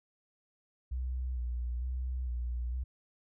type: tone with vibrato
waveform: sine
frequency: 61.74 Hz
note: B1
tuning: in tune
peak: -32 dBFS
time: 0.91-2.84 s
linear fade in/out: 10 ms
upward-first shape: square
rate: 1.1 Hz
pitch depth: 41 cents each way
effects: none